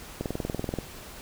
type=click train; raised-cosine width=2 ms; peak=-16 dBFS; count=13; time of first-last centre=0.21-0.787 s; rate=20.8 Hz; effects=pink hiss -44 dBFS RMS until 1.21 s